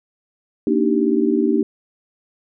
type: chord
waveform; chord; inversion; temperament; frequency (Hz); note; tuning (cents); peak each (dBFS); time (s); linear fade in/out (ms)
sine; Eb major seventh; second; just; 233.3 / 291.7 / 311.1 / 388.9; Bb3 / D4 / Eb4 / G4; +2 / -12 / 0 / -14; -20; 0.67-1.63; 2
effects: none